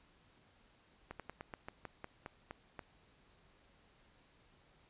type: slowing click train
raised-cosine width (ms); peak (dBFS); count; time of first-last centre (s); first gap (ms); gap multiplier
0.5; -29; 11; 1.11-2.792; 87; 1.14
effects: pink hiss -68 dBFS RMS until 4.89 s + resampled to 8000 Hz